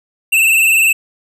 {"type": "tone with vibrato", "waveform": "square", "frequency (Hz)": 2660, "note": "E7", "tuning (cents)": 15, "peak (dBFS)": -9, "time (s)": [0.32, 0.93], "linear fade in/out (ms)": 10, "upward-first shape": "sine", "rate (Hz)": 20, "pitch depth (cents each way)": 62, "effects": []}